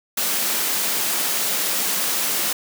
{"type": "high-pass noise", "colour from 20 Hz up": "white", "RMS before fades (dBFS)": -22, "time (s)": [0.17, 2.53], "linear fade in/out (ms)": 5, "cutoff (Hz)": 160, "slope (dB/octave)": 96, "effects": []}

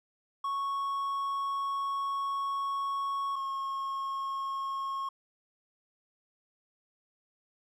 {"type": "tone pair in turn", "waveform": "triangle", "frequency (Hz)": [1106, 1087], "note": ["C#6", "C#6"], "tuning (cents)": [-4, -34], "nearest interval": "unison", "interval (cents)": 30, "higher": "first", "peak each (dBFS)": [-28, -30], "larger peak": "first", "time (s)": [[0.44, 3.36], [3.36, 5.09]], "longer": "first", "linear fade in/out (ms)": 5, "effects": []}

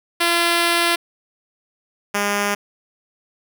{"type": "tone pair in turn", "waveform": "5% pulse", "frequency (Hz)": [341.8, 203.7], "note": ["F4", "G#3"], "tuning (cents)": [-37, -33], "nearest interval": "major sixth", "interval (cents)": 896, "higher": "first", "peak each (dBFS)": [-4, -7], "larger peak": "first", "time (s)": [[0.2, 0.96], [2.14, 2.55]], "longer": "first", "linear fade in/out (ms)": 10, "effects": []}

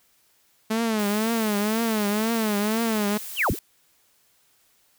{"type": "tone with vibrato", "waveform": "sawtooth", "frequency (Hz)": 216.6, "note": "A3", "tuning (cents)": -27, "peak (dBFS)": -18, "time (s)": [0.7, 3.18], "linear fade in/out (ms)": 10, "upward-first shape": "triangle", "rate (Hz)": 2, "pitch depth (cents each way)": 130}
{"type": "noise", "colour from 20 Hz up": "blue", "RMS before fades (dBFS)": -36, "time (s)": [0.99, 3.59], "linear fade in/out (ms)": 2}
{"type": "linear two-way sweep", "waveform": "sine", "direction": "down then up", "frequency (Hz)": [3376, 36.1, 511], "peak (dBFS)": -19, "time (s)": [3.36, 3.56], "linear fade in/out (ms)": 50, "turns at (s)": 3.51}
{"effects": ["white hiss -63 dBFS RMS until 4.98 s"]}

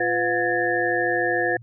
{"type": "tone cluster", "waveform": "sine", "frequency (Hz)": [349.2, 501, 716, 1683, 1796], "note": ["F4", "B4", "F5", "G#6", "A6"], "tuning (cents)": [0, 25, 43, 23, 35], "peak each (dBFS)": -26, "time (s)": [0, 1.57], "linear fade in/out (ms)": 5, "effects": ["added 117 Hz sine -41 dBFS peak until 1.62 s"]}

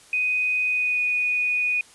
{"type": "tone with pitch glide", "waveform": "sine", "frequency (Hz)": [2496, 2473], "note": ["D#7", "D#7"], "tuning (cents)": [5, -11], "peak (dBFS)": -20, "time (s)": [0.13, 1.81], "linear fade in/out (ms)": 2, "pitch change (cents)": -16, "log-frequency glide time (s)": [0.68, 1.04], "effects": ["white hiss -51 dBFS RMS until 1.94 s", "resampled to 24000 Hz"]}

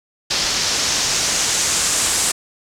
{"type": "noise with low-pass filter sweep", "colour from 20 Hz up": "white", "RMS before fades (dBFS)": -19, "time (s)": [0.3, 2.32], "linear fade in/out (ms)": 10, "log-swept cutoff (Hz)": [5200, 8300], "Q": 2, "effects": []}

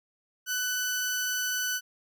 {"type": "tone pair together", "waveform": "sawtooth", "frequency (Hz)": [1496, 2992], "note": ["F#6", "F#7"], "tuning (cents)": [19, 19], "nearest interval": "octave", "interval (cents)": 1200, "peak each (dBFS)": -26, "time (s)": [0.46, 1.81], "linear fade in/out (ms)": 50, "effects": []}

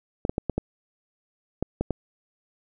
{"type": "clicks", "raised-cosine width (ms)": 2, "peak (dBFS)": -11, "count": 8, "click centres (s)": [0.251, 0.295, 0.381, 0.497, 0.58, 1.626, 1.81, 1.907], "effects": []}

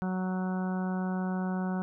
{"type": "harmonic tone", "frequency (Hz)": 185.4, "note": "F#3", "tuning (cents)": 4, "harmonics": [1, 2, 3, 4, 5, 6, 7, 8], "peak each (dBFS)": [-29, -41, -44, -41, -44, -48, -48, -45], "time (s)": [0.02, 1.82], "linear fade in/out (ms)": 0, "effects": []}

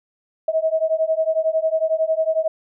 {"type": "beating tone pair", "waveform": "sine", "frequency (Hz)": [634, 645], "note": ["D#5", "E5"], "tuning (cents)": [32, -38], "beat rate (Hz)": 11, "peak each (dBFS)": -20, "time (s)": [0.48, 2.48], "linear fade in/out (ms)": 5, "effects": []}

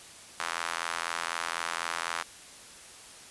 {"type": "tone with high-pass filter", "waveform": "square", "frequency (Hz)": 42, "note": "E1", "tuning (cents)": 33, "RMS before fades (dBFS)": -34, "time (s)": [0.39, 2.23], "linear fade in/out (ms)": 10, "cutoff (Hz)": 1200, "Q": 1.6, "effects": ["white hiss -49 dBFS RMS until 3.3 s", "resampled to 24000 Hz"]}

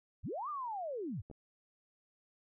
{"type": "linear two-way sweep", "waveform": "sine", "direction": "up then down", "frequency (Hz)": [32.7, 1234, 69.9], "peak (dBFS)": -37, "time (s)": [0.23, 1.22], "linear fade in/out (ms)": 20, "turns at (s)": 0.49}
{"type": "clicks", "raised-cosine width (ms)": 2, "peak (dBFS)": -38, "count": 2, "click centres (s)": [1.3, 1.313]}
{"effects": []}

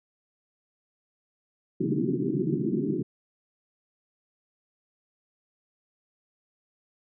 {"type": "band-pass noise", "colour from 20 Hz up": "white", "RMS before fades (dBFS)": -27, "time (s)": [1.8, 3.03], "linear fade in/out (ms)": 10, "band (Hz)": [130, 390], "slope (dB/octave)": 96, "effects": []}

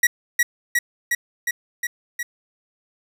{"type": "tone with echo", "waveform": "45% pulse", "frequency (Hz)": 1918, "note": "A#6", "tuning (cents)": 49, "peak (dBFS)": -12, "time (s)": [0.03, 0.07], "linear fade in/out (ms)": 5, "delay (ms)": 360, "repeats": 6, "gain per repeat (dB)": -2, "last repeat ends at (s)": 2.23, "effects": []}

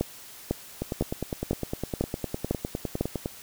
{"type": "two click trains", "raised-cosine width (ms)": 2, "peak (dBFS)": [-15, -11], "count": [25, 7], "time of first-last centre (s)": [[0.82, 3.259], [0.01, 3.01]], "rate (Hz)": [9.84, 2], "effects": ["white hiss -46 dBFS RMS until 3.42 s"]}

